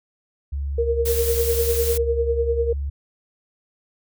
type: tone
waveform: sine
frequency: 70.1 Hz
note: C#2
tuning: 20 cents sharp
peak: -23 dBFS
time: 0.52-2.9 s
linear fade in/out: 10 ms
type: tone with tremolo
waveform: sine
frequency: 466.2 Hz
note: A#4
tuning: in tune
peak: -16 dBFS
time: 0.78-2.73 s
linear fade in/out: 5 ms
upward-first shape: triangle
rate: 10 Hz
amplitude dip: 75%
type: noise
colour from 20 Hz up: blue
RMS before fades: -27 dBFS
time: 1.05-1.98 s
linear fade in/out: 10 ms
effects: none